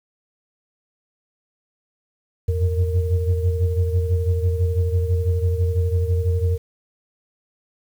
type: tone cluster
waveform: sine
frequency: 85.5 / 91.5 / 97.6 / 460.2 Hz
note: F2 / F#2 / G2 / A#4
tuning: -36 / -19 / -7 / -22 cents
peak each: -18 / -25 / -27 / -27 dBFS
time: 2.48-6.58 s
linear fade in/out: 10 ms
effects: tanh soft clip ceiling -7 dBFS + 8-bit